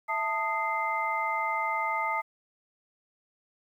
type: tone cluster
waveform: sine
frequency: 659 / 887 / 1242 / 2082 Hz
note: E5 / A5 / D#6 / C7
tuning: -1 / +14 / -3 / -9 cents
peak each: -38 / -30 / -32 / -32 dBFS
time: 0.08-2.22 s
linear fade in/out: 20 ms
effects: 10-bit